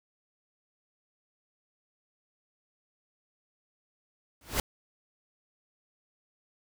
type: noise with exponential growth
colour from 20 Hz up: pink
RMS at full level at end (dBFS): -24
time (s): 4.41-4.6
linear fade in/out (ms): 2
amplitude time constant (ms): 41
effects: none